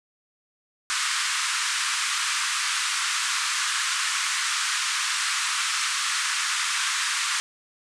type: band-pass noise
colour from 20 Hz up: pink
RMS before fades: -26 dBFS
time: 0.9-7.4 s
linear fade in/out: 0 ms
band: 1100 to 9400 Hz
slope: 48 dB/octave
effects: none